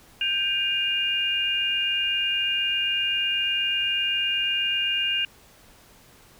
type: tone cluster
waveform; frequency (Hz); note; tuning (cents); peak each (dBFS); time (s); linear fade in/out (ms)
sine; 1577 / 2447 / 2819; G6 / D#7 / F7; +10 / -29 / +16; -32 / -29 / -23; 0.21-5.25; 2
effects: pink hiss -53 dBFS RMS until 6.39 s